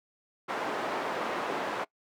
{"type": "band-pass noise", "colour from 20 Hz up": "white", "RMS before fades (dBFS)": -33, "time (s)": [0.48, 1.85], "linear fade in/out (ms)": 20, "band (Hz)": [310, 1100], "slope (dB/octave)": 12, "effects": ["noise-tail reverb RT60 0.1 s tail -23 dB re dry"]}